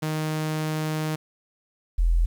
sawtooth / sine tone pair in turn, 155.56 / 42.17 Hz, D#3 / E1, 0 / +40 cents, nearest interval octave + major seventh, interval 2260 cents, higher first, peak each -21 / -17 dBFS, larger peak second, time 0.02-1.16 / 1.98-2.26 s, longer first, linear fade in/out 10 ms, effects 9-bit

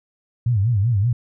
sine tone with vibrato, 109 Hz, A2, 16 cents flat, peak -15 dBFS, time 0.46-1.13 s, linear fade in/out 5 ms, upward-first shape sine, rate 5.2 Hz, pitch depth 220 cents each way, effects none

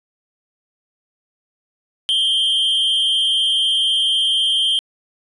triangle tone with amplitude modulation, 3158 Hz, G7, 12 cents sharp, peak -10 dBFS, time 2.09-4.79 s, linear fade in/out 0 ms, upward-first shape sine, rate 244 Hz, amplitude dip 65%, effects resampled to 24000 Hz

